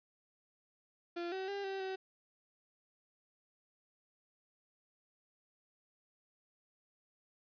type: tone with pitch steps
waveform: 35% pulse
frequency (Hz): 344.8 / 380 / 400 / 387.4 / 380.1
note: F4 / F#4 / G4 / G4 / F#4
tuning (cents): -22 / +46 / +35 / -20 / +47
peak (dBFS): -36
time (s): 1.16-1.96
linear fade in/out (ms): 10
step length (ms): 160
effects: resampled to 11025 Hz